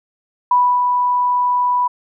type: tone with ADSR envelope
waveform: sine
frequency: 986 Hz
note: B5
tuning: 3 cents flat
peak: -9 dBFS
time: 0.51-1.88 s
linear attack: 4 ms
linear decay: 290 ms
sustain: -4 dB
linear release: 11 ms
effects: none